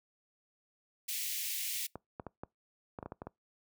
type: high-pass noise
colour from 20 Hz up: white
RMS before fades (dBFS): -37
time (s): 1.08-1.87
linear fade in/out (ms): 10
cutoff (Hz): 2000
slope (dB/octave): 48
type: clicks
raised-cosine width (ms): 1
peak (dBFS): -27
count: 10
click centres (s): 1.956 / 2.198 / 2.267 / 2.435 / 2.988 / 3.028 / 3.06 / 3.121 / 3.219 / 3.27
effects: noise-tail reverb RT60 0.2 s tail -25 dB re dry + high-pass 60 Hz 12 dB/octave